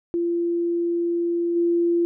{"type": "tone with level steps", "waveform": "sine", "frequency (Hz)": 342.6, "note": "F4", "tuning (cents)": -33, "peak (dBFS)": [-20, -17], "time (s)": [0.14, 2.05], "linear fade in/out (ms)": 0, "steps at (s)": 1.55, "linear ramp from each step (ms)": 20, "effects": []}